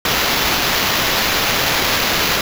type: noise with sample-and-hold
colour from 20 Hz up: white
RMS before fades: -17 dBFS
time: 0.05-2.41 s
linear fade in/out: 2 ms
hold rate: 8820 Hz
effects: none